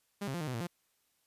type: tone with pitch steps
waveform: sawtooth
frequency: 201.7 / 134.6 / 173.8 / 153.4 / 127.1 / 115.3 / 174.4 Hz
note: G3 / C3 / F3 / D#3 / C3 / A#2 / F3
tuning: +50 / +49 / -8 / -24 / -50 / -19 / -2 cents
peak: -31 dBFS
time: 0.21-0.672 s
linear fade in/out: 10 ms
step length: 66 ms
effects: white hiss -75 dBFS RMS until 1.26 s + resampled to 32000 Hz